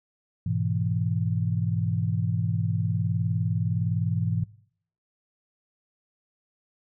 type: chord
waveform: sine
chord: E major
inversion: first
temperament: equal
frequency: 103.83 / 123.47 / 164.81 Hz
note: G#2 / B2 / E3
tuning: 0 / 0 / 0 cents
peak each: -27 / -29 / -28 dBFS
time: 0.46-4.44 s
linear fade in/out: 5 ms
effects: noise-tail reverb RT60 0.6 s tail -21 dB re dry